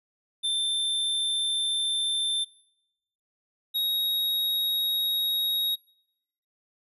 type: tone pair in turn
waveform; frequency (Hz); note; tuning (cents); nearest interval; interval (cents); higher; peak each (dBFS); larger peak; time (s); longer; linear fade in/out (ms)
square; 3563 / 3782; A7 / A#7; +21 / +24; minor second; 103; second; -25; neither; 0.43-2.45 / 3.74-5.76; neither; 20
effects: noise-tail reverb RT60 0.9 s tail -26 dB re dry + resampled to 32000 Hz